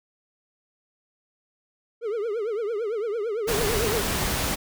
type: tone with vibrato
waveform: triangle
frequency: 437.3 Hz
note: A4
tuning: 11 cents flat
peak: -23 dBFS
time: 2.01-4.04 s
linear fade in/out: 50 ms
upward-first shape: triangle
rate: 8.9 Hz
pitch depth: 190 cents each way
type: noise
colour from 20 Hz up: pink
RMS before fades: -26 dBFS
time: 3.47-4.56 s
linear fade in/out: 20 ms
effects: none